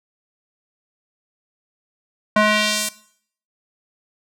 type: tone with band-pass filter sweep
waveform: square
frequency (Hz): 212.2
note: G#3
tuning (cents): +38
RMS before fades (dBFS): -18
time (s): 2.36-2.89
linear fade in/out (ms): 5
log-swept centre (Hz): 1100 to 10000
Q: 0.93
effects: noise-tail reverb RT60 0.6 s tail -18 dB re dry